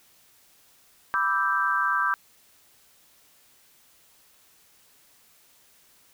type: chord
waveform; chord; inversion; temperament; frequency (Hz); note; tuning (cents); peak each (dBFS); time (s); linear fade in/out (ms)
sine; E minor seventh; second; equal; 987.8 / 1174.7 / 1318.5 / 1568; B5 / D6 / E6 / G6; 0 / 0 / 0 / 0; -30 / -26 / -29 / -25; 1.14-2.14; 0
effects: white hiss -59 dBFS RMS until 6.13 s